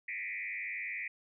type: tone with frequency modulation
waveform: sine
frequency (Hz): 2179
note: C#7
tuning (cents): -30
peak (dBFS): -36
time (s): 0.08-1.08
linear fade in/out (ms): 5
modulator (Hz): 91.2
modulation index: 3.1
effects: none